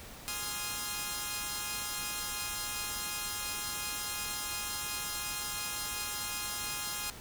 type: chord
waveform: 5% pulse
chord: F minor seventh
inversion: first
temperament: equal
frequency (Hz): 830.6 / 1046.5 / 1244.5 / 1396.9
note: Ab5 / C6 / Eb6 / F6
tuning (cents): 0 / 0 / 0 / 0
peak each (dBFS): -29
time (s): 0.28-7.1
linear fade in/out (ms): 0
effects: pink hiss -48 dBFS RMS until 7.2 s